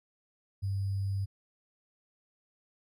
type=tone with sample-and-hold; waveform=sine; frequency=98 Hz; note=G2; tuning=in tune; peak=-29 dBFS; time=0.62-1.26 s; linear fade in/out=20 ms; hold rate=4900 Hz; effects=resampled to 32000 Hz